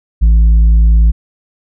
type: tone with tanh clipping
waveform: sine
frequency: 55.1 Hz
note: A1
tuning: 3 cents sharp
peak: -5 dBFS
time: 0.21-1.12 s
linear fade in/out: 20 ms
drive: 4 dB
effects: none